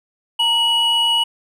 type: tone pair together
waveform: triangle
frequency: 923 / 2923 Hz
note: A#5 / F#7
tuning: -17 / -22 cents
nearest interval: octave + minor sixth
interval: 1995 cents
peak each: -20 / -13 dBFS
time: 0.39-1.24 s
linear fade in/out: 10 ms
effects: none